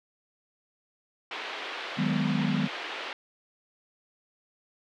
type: band-pass noise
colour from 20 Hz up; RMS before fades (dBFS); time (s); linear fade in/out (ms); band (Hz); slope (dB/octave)
white; -37; 1.31-3.13; 2; 340 to 3300; 24
type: chord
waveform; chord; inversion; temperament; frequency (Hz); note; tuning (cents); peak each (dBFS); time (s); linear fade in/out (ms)
sine; G# minor seventh; second; just; 155.74 / 186.89 / 207.7 / 249.2; D#3 / F#3 / G#3 / B3; +2 / +18 / 0 / +16; -30; 1.97-2.68; 20
effects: none